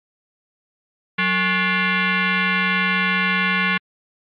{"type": "tone with frequency modulation", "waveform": "sine", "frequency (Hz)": 184.3, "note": "F#3", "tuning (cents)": -7, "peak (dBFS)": -16, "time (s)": [1.18, 3.78], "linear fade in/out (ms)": 10, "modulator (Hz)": 638, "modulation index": 4.1, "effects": ["MP3 48 kbps"]}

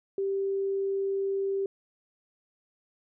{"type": "tone", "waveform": "sine", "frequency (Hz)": 391.6, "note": "G4", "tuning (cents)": -2, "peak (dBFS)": -26, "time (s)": [0.18, 1.66], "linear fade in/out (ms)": 2, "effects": []}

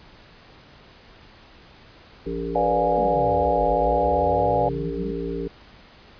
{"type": "harmonic tone", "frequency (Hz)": 57, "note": "A#1", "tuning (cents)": -38, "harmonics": [1, 3, 5, 7, 8], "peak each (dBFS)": [-34, -33, -32, -30, -32], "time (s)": [2.26, 5.48], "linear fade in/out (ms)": 5}
{"type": "chord", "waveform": "sine", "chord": "B diminished seventh", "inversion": "none", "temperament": "equal with one note detuned", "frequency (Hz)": [493.9, 587.3, 709.4, 830.6], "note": ["B4", "D5", "F5", "Ab5"], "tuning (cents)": [0, 0, 27, 0], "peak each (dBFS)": -24, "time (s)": [2.55, 4.69], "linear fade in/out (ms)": 5}
{"type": "exponential two-way sweep", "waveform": "sine", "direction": "down then up", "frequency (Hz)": [246.7, 44.02, 207], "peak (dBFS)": -30, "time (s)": [2.97, 5.12], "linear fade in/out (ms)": 10, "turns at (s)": 3.65}
{"effects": ["pink hiss -49 dBFS RMS until 6.19 s", "resampled to 11025 Hz"]}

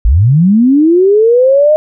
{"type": "linear sweep", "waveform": "sine", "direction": "up", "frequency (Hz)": [46.25, 622.3], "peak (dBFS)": -4, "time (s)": [0.05, 1.76], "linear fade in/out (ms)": 0, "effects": []}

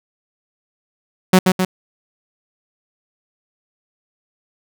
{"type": "tone with echo", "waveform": "sawtooth", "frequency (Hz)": 185.4, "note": "F#3", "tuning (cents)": 4, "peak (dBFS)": -3, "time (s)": [1.33, 1.39], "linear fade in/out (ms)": 5, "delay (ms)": 130, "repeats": 2, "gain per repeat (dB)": -4, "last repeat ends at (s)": 1.65, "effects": []}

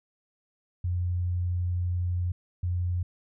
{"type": "tone pair in turn", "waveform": "sine", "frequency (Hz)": [88.8, 88.8], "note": ["F2", "F2"], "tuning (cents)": [29, 29], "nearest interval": "unison", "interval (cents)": 0, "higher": "neither", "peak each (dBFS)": -25, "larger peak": "neither", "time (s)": [[0.84, 2.32], [2.63, 3.03]], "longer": "first", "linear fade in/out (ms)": 5, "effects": []}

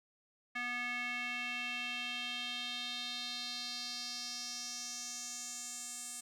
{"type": "tone with band-pass filter sweep", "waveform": "square", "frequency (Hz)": 244, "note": "B3", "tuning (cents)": -21, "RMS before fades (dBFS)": -41, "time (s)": [0.55, 6.21], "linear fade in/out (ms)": 10, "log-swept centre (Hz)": [2000, 8300], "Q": 3.7, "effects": []}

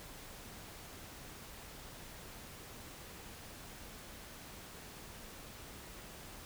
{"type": "silence", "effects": ["pink hiss -51 dBFS RMS until 6.45 s"]}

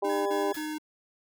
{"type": "harmonic tone", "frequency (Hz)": 200.2, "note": "G3", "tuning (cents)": 37, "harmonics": [2, 3, 4, 5], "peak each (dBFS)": [-28, -33, -33, -35], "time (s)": [0.02, 0.53], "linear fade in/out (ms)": 10}
{"type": "tone bursts", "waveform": "square", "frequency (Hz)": 306.9, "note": "D#4", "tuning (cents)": -24, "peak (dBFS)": -33, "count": 3, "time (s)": [0.04, 0.784], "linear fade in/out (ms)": 10, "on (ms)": 220, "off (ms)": 42}
{"type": "tone with tremolo", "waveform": "sawtooth", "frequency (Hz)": 1688, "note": "G#6", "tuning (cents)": 28, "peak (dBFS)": -36, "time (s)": [0.09, 0.74], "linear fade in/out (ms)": 10, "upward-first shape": "square", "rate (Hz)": 4.4, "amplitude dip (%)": 40}
{"type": "noise with exponential decay", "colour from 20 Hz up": "white", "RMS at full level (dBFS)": -39, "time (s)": [0.54, 0.76], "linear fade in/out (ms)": 5, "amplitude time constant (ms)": 47}
{"effects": []}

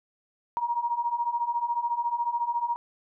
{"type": "beating tone pair", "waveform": "sine", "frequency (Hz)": [938, 952], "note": ["A#5", "A#5"], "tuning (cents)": [11, 36], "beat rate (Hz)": 14, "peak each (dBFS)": [-30, -27], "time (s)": [0.57, 2.76], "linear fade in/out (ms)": 0, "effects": []}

